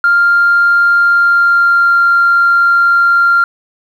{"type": "tone with pitch glide", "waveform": "sine", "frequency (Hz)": [1396.9, 1388.1], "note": ["F6", "F6"], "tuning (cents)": [0, -11], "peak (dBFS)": -5, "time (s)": [0.04, 3.44], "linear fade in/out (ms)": 2, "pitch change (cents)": -11, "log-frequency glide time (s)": [0.99, 2.02], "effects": ["tanh soft clip ceiling -2 dBFS", "7-bit"]}